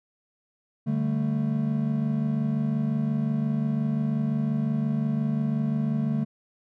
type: chord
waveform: triangle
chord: D suspended fourth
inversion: none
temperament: equal with one note detuned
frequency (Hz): 146.83 / 196 / 221.7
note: D3 / G3 / A3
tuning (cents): 0 / 0 / +13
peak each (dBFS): -25 / -30 / -24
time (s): 0.86-6.25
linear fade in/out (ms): 20
effects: none